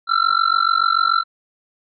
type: tone with amplitude modulation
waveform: square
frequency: 1348 Hz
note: E6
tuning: 38 cents sharp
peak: -11 dBFS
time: 0.07-1.24 s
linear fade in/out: 50 ms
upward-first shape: sine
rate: 46.9 Hz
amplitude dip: 95%
effects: resampled to 11025 Hz